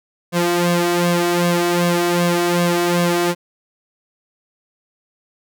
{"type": "tone with flanger", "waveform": "sawtooth", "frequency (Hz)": 174, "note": "F3", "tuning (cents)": -6, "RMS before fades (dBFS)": -17, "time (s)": [0.32, 3.35], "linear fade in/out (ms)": 50, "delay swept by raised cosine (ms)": [1.8, 2.72], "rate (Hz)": 2.6, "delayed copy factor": 0.85, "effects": []}